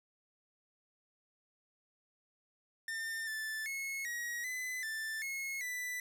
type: tone with pitch steps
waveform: 45% pulse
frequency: 1803 / 1757 / 2180 / 1901 / 2015 / 1769 / 2171 / 1984 Hz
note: A6 / A6 / C#7 / A#6 / B6 / A6 / C#7 / B6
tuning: +42 / -3 / -29 / +33 / +34 / +9 / -37 / +7 cents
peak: -37 dBFS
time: 2.88-6 s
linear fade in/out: 2 ms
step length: 390 ms
effects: none